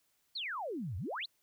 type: exponential two-way sweep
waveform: sine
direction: down then up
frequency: 4600 to 80.9 to 4600 Hz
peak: -36 dBFS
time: 0.35-1.26 s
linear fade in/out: 10 ms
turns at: 0.97 s
effects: white hiss -75 dBFS RMS until 1.42 s